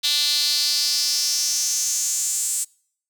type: tone with high-pass filter sweep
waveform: sawtooth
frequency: 293.7 Hz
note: D4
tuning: in tune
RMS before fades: -22 dBFS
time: 0.03-2.65 s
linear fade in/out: 20 ms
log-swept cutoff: 3800 to 8000 Hz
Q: 4.6
effects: noise-tail reverb RT60 0.6 s tail -26 dB re dry